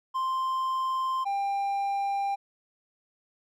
triangle tone pair in turn, 1046.5 / 795.6 Hz, C6 / G5, 0 / +25 cents, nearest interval perfect fourth, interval 475 cents, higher first, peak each -24 dBFS, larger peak neither, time 0.14-1.25 / 1.25-2.36 s, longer neither, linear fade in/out 20 ms, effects none

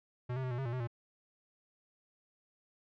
square tone with pitch steps, 123.8 / 131.4 / 127.9 / 121.2 / 134.6 / 118.3 / 127.8 / 118 Hz, B2 / C3 / C3 / B2 / C3 / A#2 / C3 / A#2, +5 / +8 / -39 / -32 / +49 / +26 / -40 / +22 cents, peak -35 dBFS, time 0.29-0.874 s, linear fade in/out 10 ms, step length 73 ms, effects low-pass 2000 Hz 12 dB/octave

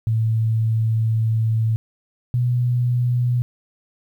sine tone pair in turn, 111.8 / 122.65 Hz, A2 / B2, +28 / -12 cents, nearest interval major second, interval 160 cents, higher second, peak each -16 dBFS, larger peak neither, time 0.07-1.76 / 2.34-3.42 s, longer first, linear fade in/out 0 ms, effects 9-bit

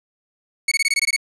sawtooth tone bursts, 2217 Hz, C#7, in tune, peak -12 dBFS, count 9, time 0.68-1.164 s, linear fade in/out 5 ms, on 36 ms, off 20 ms, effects resampled to 24000 Hz + 7-bit

